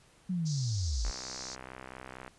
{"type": "linear sweep", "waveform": "sine", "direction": "down", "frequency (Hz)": [188.5, 38.89], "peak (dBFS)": -29, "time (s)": [0.29, 1.11], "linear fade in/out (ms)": 10}
{"type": "band-pass noise", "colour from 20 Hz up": "white", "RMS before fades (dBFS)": -43, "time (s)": [0.45, 1.56], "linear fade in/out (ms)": 20, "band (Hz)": [4300, 6500], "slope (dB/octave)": 48}
{"type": "click train", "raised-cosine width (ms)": 0.5, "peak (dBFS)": -28, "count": 80, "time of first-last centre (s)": [1.05, 2.279], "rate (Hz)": 64.3}
{"effects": ["pink hiss -62 dBFS RMS until 2.38 s", "resampled to 24000 Hz"]}